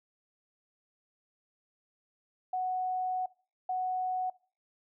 sine tone bursts at uneven times, 740 Hz, F#5, in tune, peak -29 dBFS, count 2, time 2.53-3.26 / 3.69-4.3 s, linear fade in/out 5 ms, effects noise-tail reverb RT60 0.4 s tail -22 dB re dry

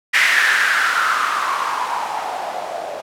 violet noise with low-pass filter sweep, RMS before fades -19 dBFS, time 0.13-3.02 s, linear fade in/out 20 ms, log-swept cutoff 2000 to 600 Hz, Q 5.3, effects none

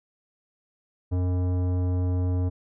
sine tone with tanh clipping, 90.4 Hz, F#2, 40 cents flat, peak -24 dBFS, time 1.11-2.5 s, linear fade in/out 20 ms, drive 15 dB, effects none

